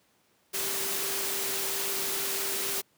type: tone in noise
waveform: sine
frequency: 392 Hz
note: G4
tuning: in tune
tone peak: -40 dBFS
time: 0.53-2.82 s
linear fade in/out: 20 ms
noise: white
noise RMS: -31 dBFS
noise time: 0.53-2.82 s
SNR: -12 dB
effects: pink hiss -67 dBFS RMS until 2.97 s + high-pass 150 Hz 12 dB/octave